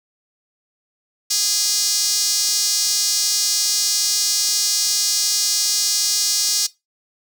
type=tone with high-pass filter; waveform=sawtooth; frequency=411.5 Hz; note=G#4; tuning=16 cents flat; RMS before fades=-19 dBFS; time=1.3-6.67 s; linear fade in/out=10 ms; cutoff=5400 Hz; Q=3.2; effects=noise-tail reverb RT60 0.2 s tail -19 dB re dry